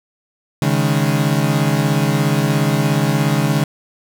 35% pulse chord, C# suspended second, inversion none, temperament equal, 138.59 / 155.56 / 207.7 Hz, C#3 / D#3 / G#3, 0 / 0 / 0 cents, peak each -16 / -16 / -19 dBFS, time 0.62-3.64 s, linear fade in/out 2 ms, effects none

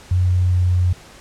sine tone with pitch glide, 90.6 to 89.97 Hz, F#2 to F#2, -36 to -48 cents, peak -13 dBFS, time 0.11-0.93 s, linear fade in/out 5 ms, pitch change -12 cents, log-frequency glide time 0.25-0.79 s, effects pink hiss -43 dBFS RMS until 1.2 s + low-pass 9000 Hz 12 dB/octave

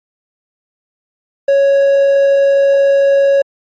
triangle tone, 554.4 Hz, C#5, in tune, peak -5 dBFS, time 1.48-3.42 s, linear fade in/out 5 ms, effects MP3 32 kbps

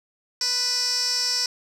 15% pulse tone with band-pass filter, 494.1 Hz, B4, 1 cent sharp, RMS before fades -24 dBFS, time 0.41-1.46 s, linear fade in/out 2 ms, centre 5600 Hz, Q 6.9, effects none

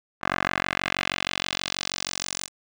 10% pulse tone with band-pass filter sweep, 46.28 Hz, F#1, 1 cent sharp, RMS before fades -29 dBFS, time 0.21-2.49 s, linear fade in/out 50 ms, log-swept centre 1400 to 7300 Hz, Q 1.5, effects none

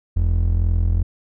triangle ring-modulated tone, 63.8 Hz, C2, 43 cents flat, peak -10 dBFS, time 0.16-1.03 s, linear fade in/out 10 ms, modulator 21.2 Hz, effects none

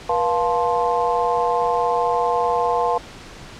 harmonic tone with a mistuned harmonic, 174.9 Hz, F3, 3 cents sharp, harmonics 3 / 4 / 5 / 6, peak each -22 / -22 / -22 / -24 dBFS, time 0.09-2.98 s, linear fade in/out 5 ms, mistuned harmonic 3, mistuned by -140 cents, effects pink hiss -39 dBFS RMS until 3.59 s + low-pass 6000 Hz 12 dB/octave

